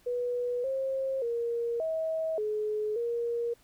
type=tone with pitch steps; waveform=sine; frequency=488.9 / 534 / 469.2 / 642 / 425.6 / 470.8 Hz; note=B4 / C5 / A#4 / E5 / G#4 / A#4; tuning=-18 / +35 / +11 / -46 / +42 / +17 cents; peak=-28 dBFS; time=0.06-3.54 s; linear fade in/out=10 ms; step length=580 ms; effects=pink hiss -63 dBFS RMS until 3.63 s